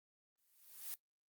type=noise with exponential growth; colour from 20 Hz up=blue; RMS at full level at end=-42 dBFS; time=0.38-0.94 s; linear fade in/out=0 ms; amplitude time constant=120 ms; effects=noise-tail reverb RT60 0.1 s tail -19 dB re dry + Opus 32 kbps